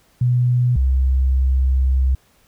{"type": "tone pair in turn", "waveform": "sine", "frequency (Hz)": [123.47, 65.41], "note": ["B2", "C2"], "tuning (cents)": [0, 0], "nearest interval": "major seventh", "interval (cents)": 1100, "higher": "first", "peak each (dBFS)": -13, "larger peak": "neither", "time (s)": [[0.21, 0.76], [0.76, 2.15]], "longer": "second", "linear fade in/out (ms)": 5, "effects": ["pink hiss -57 dBFS RMS until 2.47 s"]}